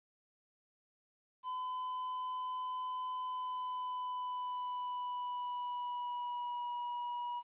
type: tone with pitch glide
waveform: triangle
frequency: 1012 to 967.4 Hz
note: B5 to B5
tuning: +42 to -36 cents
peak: -35 dBFS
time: 1.43-7.43 s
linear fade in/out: 50 ms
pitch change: -78 cents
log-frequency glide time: 3.22-6.71 s
effects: resampled to 8000 Hz + 12-bit